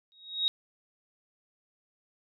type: tone with exponential growth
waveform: sine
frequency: 3778 Hz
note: A#7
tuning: 22 cents sharp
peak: -21 dBFS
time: 0.12-0.48 s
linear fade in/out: 0 ms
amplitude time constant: 78 ms
effects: none